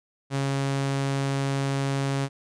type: tone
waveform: sawtooth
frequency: 137.5 Hz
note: C#3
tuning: 14 cents flat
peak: -20 dBFS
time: 0.3-2.29 s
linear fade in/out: 50 ms
effects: resampled to 22050 Hz